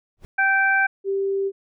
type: noise with exponential growth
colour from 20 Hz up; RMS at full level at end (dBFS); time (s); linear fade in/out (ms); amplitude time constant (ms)
brown; -34; 0.17-0.25; 0; 16
type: harmonic tone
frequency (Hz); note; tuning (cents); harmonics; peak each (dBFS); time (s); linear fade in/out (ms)
779; G5; -11; 1 / 2 / 3; -23 / -17 / -26; 0.38-0.87; 10
type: tone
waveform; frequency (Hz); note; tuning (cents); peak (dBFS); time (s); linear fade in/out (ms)
sine; 392; G4; 0; -20; 1.04-1.52; 50
effects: none